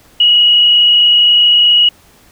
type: tone with frequency modulation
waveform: sine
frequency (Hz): 2905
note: F#7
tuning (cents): -32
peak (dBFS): -5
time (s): 0.2-1.89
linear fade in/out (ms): 5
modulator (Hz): 32.3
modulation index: 0.99
effects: pink hiss -46 dBFS RMS until 2.31 s